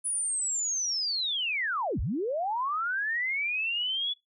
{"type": "linear two-way sweep", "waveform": "sine", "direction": "down then up", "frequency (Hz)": [9956, 41.2, 3440], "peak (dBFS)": -27, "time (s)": [0.04, 4.14], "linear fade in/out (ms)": 20, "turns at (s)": 2, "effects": ["noise-tail reverb RT60 0.2 s tail -24 dB re dry"]}